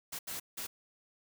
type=noise bursts at uneven times; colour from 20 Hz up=white; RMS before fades=-40 dBFS; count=3; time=0.12-0.19 / 0.27-0.4 / 0.57-0.67 s; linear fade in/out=10 ms; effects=none